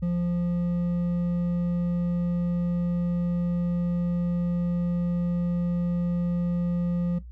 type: tone with hard clipping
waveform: triangle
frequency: 174.61 Hz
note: F3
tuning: in tune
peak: -24 dBFS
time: 0.02-7.19 s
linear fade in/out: 10 ms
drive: 7 dB
effects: noise-tail reverb RT60 0.2 s tail -19 dB re dry + added 60 Hz sine -39 dBFS peak until 7.31 s